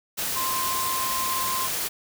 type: tone in noise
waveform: sine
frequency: 1046.5 Hz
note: C6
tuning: in tune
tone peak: -27 dBFS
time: 0.35-1.68 s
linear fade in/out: 20 ms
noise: white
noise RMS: -28 dBFS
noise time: 0.17-1.89 s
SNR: -2 dB
effects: none